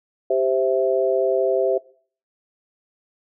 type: chord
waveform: sine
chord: C major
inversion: second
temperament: equal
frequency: 392 / 523.3 / 659.3 Hz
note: G4 / C5 / E5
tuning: 0 / 0 / 0 cents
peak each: -21 dBFS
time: 0.3-1.78 s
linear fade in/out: 5 ms
effects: noise-tail reverb RT60 0.5 s tail -22 dB re dry